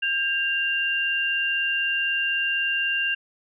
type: tone pair together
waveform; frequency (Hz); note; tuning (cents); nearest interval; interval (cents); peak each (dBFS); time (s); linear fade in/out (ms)
sine; 1602.6 / 2782; G6 / F7; +38 / -7; minor seventh; 955; -26 / -23; 0.02-3.15; 10
effects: none